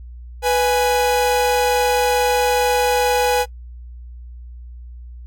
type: tone pair together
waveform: 45% pulse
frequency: 493.9 / 830.6 Hz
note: B4 / G#5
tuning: 0 / 0 cents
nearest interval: major sixth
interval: 900 cents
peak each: -17 / -18 dBFS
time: 0.42-3.46 s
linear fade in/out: 50 ms
effects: noise-tail reverb RT60 0.1 s tail -22 dB re dry + added 60 Hz sine -33 dBFS peak until 5.26 s